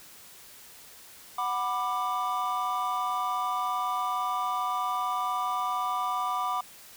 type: chord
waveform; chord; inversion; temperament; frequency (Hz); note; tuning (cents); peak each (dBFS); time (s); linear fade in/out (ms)
triangle; B minor; second; just; 740.8 / 987.8 / 1185.3; F#5 / B5 / D6; +2 / 0 / +16; -31 / -30 / -28; 1.38-6.61; 5
effects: white hiss -50 dBFS RMS until 6.96 s